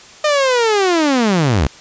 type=linear sweep; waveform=sawtooth; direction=down; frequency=613 to 59.4 Hz; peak=-8 dBFS; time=0.24-1.67 s; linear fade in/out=5 ms; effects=white hiss -40 dBFS RMS until 1.8 s + resampled to 16000 Hz